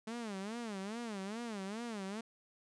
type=tone with vibrato; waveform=sawtooth; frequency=213.6 Hz; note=G#3; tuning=49 cents sharp; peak=-36 dBFS; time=0.07-2.21 s; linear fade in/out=5 ms; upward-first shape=sine; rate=2.4 Hz; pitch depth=200 cents each way; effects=resampled to 22050 Hz